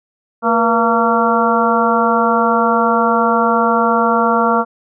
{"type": "harmonic tone with a mistuned harmonic", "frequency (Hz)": 228.6, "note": "A#3", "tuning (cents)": -34, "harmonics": [1, 2, 3, 4, 5, 6], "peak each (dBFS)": [-18, -18, -18, -18, -18, -18], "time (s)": [0.42, 4.65], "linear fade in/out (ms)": 50, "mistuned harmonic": 2, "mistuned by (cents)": 74, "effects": []}